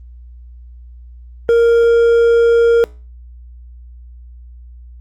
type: tone with hard clipping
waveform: triangle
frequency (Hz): 466.2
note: A#4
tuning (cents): 0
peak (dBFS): -9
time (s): 1.49-2.84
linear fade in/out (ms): 0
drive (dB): 7
effects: added 60 Hz sine -34 dBFS peak until 5 s + Opus 24 kbps